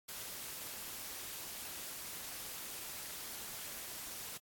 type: noise with amplitude modulation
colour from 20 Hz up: white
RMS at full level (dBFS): -43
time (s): 0.08-4.38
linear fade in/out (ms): 10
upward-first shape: sine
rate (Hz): 259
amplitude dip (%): 50
effects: AAC 64 kbps